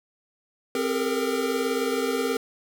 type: tone cluster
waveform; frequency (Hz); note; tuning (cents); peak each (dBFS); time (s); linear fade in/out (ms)
square; 262.2 / 403.9 / 451.7 / 470.3; C4 / G#4 / A4 / A#4; +4 / -48 / +45 / +15; -30; 0.75-2.37; 2
effects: none